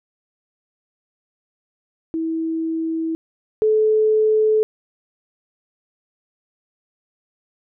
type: tone pair in turn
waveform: sine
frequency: 324.3 / 432.9 Hz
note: E4 / A4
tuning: -28 / -28 cents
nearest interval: perfect fourth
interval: 500 cents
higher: second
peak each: -20 / -13 dBFS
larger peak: second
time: 2.14-3.15 / 3.62-4.63 s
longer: neither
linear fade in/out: 0 ms
effects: none